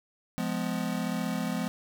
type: chord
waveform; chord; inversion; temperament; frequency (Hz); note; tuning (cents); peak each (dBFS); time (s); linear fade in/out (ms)
square; F diminished; none; just; 174.61 / 209.5 / 251.4; F3 / Ab3 / Cb4; 0 / +15 / +31; -34; 0.38-1.68; 0
effects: none